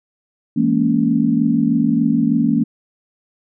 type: chord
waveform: sine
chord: A# half-diminished seventh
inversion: second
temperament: just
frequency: 167.82 / 209.8 / 233.1 / 279.7 Hz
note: E3 / G#3 / A#3 / C#4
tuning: +31 / +18 / 0 / +16 cents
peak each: -21 / -21 / -16 / -18 dBFS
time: 0.56-2.64 s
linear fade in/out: 10 ms
effects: none